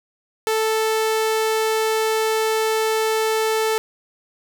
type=tone; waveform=sawtooth; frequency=440 Hz; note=A4; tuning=in tune; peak=-14 dBFS; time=0.47-3.78 s; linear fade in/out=0 ms; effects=none